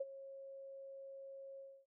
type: tone with ADSR envelope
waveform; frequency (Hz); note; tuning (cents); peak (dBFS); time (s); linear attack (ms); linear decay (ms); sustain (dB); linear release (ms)
sine; 544; C#5; -33; -35; 0-1.86; 8; 31; -14; 270
effects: none